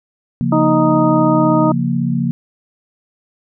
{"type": "chord", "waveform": "sine", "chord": "Bb minor", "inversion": "first", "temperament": "equal", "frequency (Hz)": [138.59, 174.61, 233.1], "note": ["Db3", "F3", "Bb3"], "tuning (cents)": [0, 0, 0], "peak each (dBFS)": [-19, -19, -18], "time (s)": [0.41, 2.31], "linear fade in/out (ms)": 0}
{"type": "harmonic tone", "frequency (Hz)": 311.1, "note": "D#4", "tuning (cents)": 0, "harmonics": [1, 2, 3, 4], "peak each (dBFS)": [-14, -17, -19, -20], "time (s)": [0.52, 1.72], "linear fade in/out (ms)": 5}
{"effects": []}